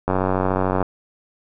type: click train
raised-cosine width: 1 ms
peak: -6 dBFS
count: 71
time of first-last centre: 0.08-0.827 s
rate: 93.7 Hz
effects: none